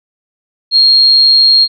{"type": "tone", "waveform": "sine", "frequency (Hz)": 4247, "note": "C8", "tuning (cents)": 25, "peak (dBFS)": -4, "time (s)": [0.71, 1.68], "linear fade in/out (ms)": 50, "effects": []}